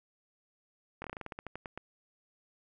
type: slowing click train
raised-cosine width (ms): 0.5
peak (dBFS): -25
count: 14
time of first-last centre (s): 1.02-1.776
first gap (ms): 22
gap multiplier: 1.15
effects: none